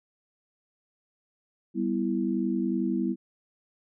sine chord, E minor, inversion first, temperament equal, 196 / 246.9 / 329.6 Hz, G3 / B3 / E4, 0 / 0 / 0 cents, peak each -29 dBFS, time 1.74-3.16 s, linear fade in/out 50 ms, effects none

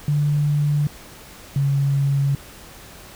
sine tone pair in turn, 146.83 / 139.31 Hz, D3 / C#3, 0 / +9 cents, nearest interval minor second, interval 91 cents, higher first, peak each -16 dBFS, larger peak neither, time 0.08-0.87 / 1.56-2.35 s, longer neither, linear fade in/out 2 ms, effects pink hiss -42 dBFS RMS until 3.15 s

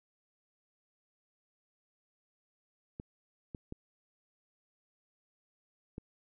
clicks, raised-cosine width 3 ms, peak -28 dBFS, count 4, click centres 2.999 / 3.548 / 3.724 / 5.981 s, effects none

